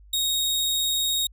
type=tone; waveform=sawtooth; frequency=3754 Hz; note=A#7; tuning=11 cents sharp; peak=-19 dBFS; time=0.13-1.27 s; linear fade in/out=5 ms; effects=added 50 Hz sine -47 dBFS peak until 1.32 s